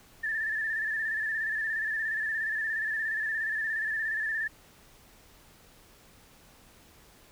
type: tone with vibrato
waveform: sine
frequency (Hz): 1760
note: A6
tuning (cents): 0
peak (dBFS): -28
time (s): 0.23-4.48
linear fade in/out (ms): 10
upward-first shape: square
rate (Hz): 17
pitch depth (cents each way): 42
effects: pink hiss -57 dBFS RMS until 7.31 s